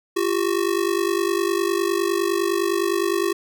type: ring-modulated tone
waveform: square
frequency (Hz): 369.7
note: F#4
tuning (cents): -1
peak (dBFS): -17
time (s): 0.16-3.33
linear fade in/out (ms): 10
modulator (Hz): 24.9
effects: none